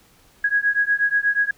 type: beating tone pair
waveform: sine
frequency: 1652 / 1660.3 Hz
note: G#6 / G#6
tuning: -10 / -1 cents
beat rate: 8.3 Hz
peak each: -20 dBFS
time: 0.44-1.51 s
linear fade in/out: 5 ms
effects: pink hiss -55 dBFS RMS until 1.57 s